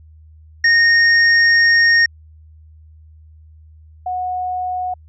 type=tone pair in turn; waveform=square / sine; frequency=1850 / 731.4 Hz; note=A#6 / F#5; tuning=-14 / -20 cents; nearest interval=octave + major third; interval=1606 cents; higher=first; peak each=-10 / -19 dBFS; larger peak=first; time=0.64-2.06 / 4.06-4.94 s; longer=first; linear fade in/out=5 ms; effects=added 78 Hz sine -41 dBFS peak until 5.08 s + resampled to 16000 Hz